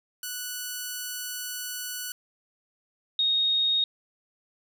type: tone pair in turn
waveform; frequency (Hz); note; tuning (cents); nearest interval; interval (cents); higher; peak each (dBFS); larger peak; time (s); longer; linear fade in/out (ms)
5% pulse / sine; 1480 / 3729; F#6 / A#7; 0 / 0; octave + major third; 1600; second; -21; neither; 0.23-2.12 / 3.19-3.84; first; 2
effects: none